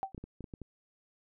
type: tone with exponential decay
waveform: sine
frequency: 773 Hz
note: G5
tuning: 24 cents flat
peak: -27 dBFS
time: 0.03-0.12 s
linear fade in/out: 0 ms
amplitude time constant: 19 ms
type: clicks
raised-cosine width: 3 ms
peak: -30 dBFS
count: 7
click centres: 0.147 / 0.179 / 0.24 / 0.407 / 0.442 / 0.538 / 0.617 s
effects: none